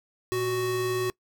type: tone pair together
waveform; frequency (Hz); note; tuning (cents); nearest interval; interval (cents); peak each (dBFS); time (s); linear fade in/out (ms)
square; 117.5 / 371; A#2 / F#4; +14 / +5; octave + minor sixth; 1991; -36 / -26; 0.32-1.1; 0
effects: noise-tail reverb RT60 0.1 s tail -22 dB re dry